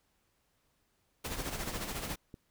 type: noise with tremolo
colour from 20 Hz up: pink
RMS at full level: -36 dBFS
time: 1.24-2.16 s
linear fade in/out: 10 ms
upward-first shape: sine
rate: 14 Hz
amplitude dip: 55%
type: click train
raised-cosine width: 3 ms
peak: -33 dBFS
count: 4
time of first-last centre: 1.55-2.342 s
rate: 3.79 Hz
effects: pink hiss -75 dBFS RMS until 2.5 s